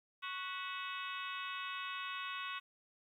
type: harmonic tone with a mistuned harmonic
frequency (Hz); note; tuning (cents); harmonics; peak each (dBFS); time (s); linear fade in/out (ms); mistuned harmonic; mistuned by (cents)
370; F#4; 0; 3 / 4 / 5 / 6 / 7 / 8 / 9 / 10; -44 / -47 / -50 / -54 / -46 / -51 / -53 / -51; 0.22-2.6; 20; 5; +93
effects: 12-bit